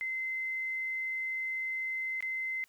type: tone with dropouts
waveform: sine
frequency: 2064 Hz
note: C7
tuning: 24 cents flat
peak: -32 dBFS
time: 0.01-2.64 s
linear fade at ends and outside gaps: 0 ms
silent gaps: 2.206-2.225 s
effects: white hiss -68 dBFS RMS until 2.68 s